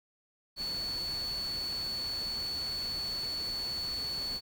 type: tone in noise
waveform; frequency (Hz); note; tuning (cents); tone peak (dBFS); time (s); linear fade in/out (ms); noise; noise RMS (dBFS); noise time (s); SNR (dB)
sine; 4435; C#8; 0; -33; 0.56-4.41; 50; pink; -45; 0.56-4.41; +9
effects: none